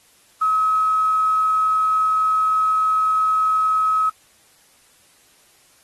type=tone with quantisation; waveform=sine; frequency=1280 Hz; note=D#6; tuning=49 cents sharp; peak=-15 dBFS; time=0.41-4.1 s; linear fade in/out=10 ms; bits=7; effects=white hiss -55 dBFS RMS until 5.83 s + AAC 32 kbps